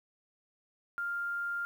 sine tone with quantisation, 1399 Hz, F6, 3 cents sharp, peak -32 dBFS, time 0.98-1.65 s, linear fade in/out 0 ms, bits 10, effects none

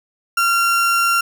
35% pulse tone, 1377 Hz, F6, 25 cents flat, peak -12 dBFS, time 0.37-1.21 s, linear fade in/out 5 ms, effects none

